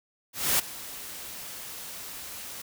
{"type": "noise with ADSR envelope", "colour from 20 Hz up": "white", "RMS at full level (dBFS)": -22, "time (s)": [0.33, 2.62], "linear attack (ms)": 260, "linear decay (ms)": 11, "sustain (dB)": -18, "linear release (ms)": 7, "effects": []}